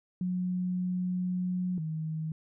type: tone pair in turn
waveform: sine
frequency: 181.5 / 157.92 Hz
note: F#3 / D#3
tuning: -33 / +26 cents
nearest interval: major second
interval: 241 cents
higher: first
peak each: -28 / -31 dBFS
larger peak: first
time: 0.21-1.78 / 1.78-2.32 s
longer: first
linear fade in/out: 2 ms
effects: none